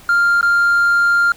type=tone with dropouts; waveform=triangle; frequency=1396.9 Hz; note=F6; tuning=in tune; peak=-8 dBFS; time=0.09-1.32 s; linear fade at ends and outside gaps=2 ms; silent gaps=0.411-0.428 s; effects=tanh soft clip ceiling -5 dBFS + pink hiss -43 dBFS RMS until 1.36 s